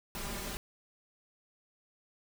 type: noise with comb filter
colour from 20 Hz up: pink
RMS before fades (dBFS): -39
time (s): 0.15-0.57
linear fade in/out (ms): 0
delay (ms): 5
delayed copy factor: +0.85
effects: none